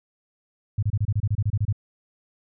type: tone bursts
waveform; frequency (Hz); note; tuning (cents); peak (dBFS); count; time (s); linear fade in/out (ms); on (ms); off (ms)
sine; 103.83; G#2; 0; -19; 13; 0.78-1.727; 5; 47; 28
effects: none